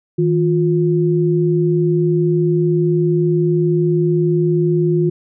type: tone pair together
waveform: sine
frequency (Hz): 158.97 / 354.1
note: D#3 / F4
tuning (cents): +38 / +24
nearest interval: octave + major second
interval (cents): 1386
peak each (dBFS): -15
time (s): 0.18-5.1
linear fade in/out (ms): 10
effects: none